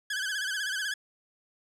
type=tone with vibrato; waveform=sawtooth; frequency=1599 Hz; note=G6; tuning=34 cents sharp; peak=-26 dBFS; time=0.1-0.94 s; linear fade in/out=5 ms; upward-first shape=sine; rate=16 Hz; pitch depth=110 cents each way; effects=low-pass 10000 Hz 12 dB/octave